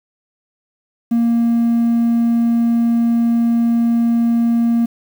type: tone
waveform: triangle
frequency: 233.1 Hz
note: A#3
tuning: in tune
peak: -9 dBFS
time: 1.11-4.86 s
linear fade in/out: 10 ms
effects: tanh soft clip ceiling -6 dBFS + 7-bit